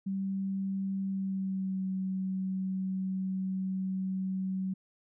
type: tone with pitch glide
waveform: sine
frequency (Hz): 193.7 to 189.06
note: G3 to F#3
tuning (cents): -20 to +38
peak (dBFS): -30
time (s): 0.06-4.74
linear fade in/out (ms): 10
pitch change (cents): -42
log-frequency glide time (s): 1.04-1.87
effects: none